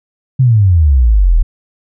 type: exponential sweep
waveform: sine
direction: down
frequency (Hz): 135.6 to 36.71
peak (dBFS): -5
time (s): 0.39-1.43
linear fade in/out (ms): 10
effects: none